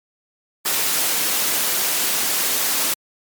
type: noise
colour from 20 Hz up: white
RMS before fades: -20 dBFS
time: 0.65-2.94 s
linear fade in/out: 5 ms
effects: high-pass 200 Hz 12 dB/octave + MP3 96 kbps